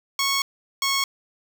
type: tone pair in turn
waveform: 10% pulse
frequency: 1103 / 1098.4 Hz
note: C#6 / C#6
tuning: -9 / -16 cents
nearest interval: unison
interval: 7 cents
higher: first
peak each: -12 dBFS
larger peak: neither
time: 0.19-0.42 / 0.82-1.04 s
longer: first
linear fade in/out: 2 ms
effects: none